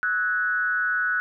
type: tone with frequency modulation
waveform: sine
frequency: 1480 Hz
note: F#6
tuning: in tune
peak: -21 dBFS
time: 0.03-1.2 s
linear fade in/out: 0 ms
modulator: 183 Hz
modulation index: 0.63
effects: none